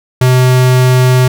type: tone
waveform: square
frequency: 127.4 Hz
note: C3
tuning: 46 cents flat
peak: -6 dBFS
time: 0.21-1.28 s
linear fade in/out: 5 ms
effects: none